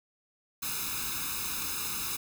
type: noise with comb filter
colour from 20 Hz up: white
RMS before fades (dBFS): -34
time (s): 0.62-2.17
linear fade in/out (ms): 10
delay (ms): 0.78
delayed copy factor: +1
effects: none